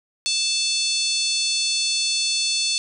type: harmonic tone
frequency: 880 Hz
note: A5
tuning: in tune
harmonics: 3 / 4 / 5 / 6 / 7 / 8 / 9 / 10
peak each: -29 / -27 / -23 / -32 / -28 / -34 / -34 / -32 dBFS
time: 0.26-2.78 s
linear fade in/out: 0 ms
effects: none